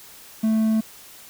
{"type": "tone", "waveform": "triangle", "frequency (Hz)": 220, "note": "A3", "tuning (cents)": 0, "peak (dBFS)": -15, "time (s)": [0.43, 0.81], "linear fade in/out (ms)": 10, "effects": ["white hiss -45 dBFS RMS until 1.29 s"]}